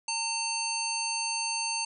harmonic tone, 900 Hz, A5, 39 cents sharp, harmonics 1 / 3 / 5 / 7 / 9, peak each -35 / -35 / -35 / -35 / -35 dBFS, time 0.08-1.85 s, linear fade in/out 5 ms, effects none

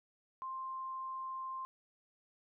sine tone, 1051 Hz, C6, 7 cents sharp, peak -39 dBFS, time 0.42-1.65 s, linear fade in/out 0 ms, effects none

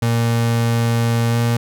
35% pulse tone with pitch glide, 116.54 to 117.76 Hz, A#2 to A#2, 0 to +18 cents, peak -13 dBFS, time 0.02-1.57 s, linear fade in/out 5 ms, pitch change +18 cents, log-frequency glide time 1.3-1.37 s, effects none

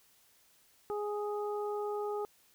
harmonic tone, 415.3 Hz, G#4, in tune, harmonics 1 / 2 / 3, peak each -34 / -40 / -44 dBFS, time 0.9-2.25 s, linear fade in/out 0 ms, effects white hiss -66 dBFS RMS until 2.54 s

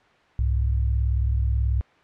sine tone pair together, 65.41 / 103.83 Hz, C2 / G#2, 0 / 0 cents, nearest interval minor sixth, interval 800 cents, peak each -20 / -26 dBFS, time 0.39-1.81 s, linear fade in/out 0 ms, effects white hiss -56 dBFS RMS until 2.03 s + low-pass 2000 Hz 12 dB/octave

